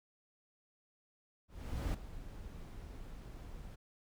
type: noise with ADSR envelope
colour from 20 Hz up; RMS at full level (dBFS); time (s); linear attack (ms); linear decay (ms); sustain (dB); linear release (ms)
brown; -34; 1.48-3.76; 460; 9; -14; 15
effects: none